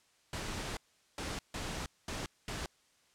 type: noise bursts at uneven times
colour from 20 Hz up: pink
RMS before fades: -39 dBFS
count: 5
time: 0.33-0.77 / 1.18-1.39 / 1.54-1.86 / 2.08-2.26 / 2.48-2.66 s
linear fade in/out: 2 ms
effects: white hiss -69 dBFS RMS until 3.14 s + low-pass 8000 Hz 12 dB/octave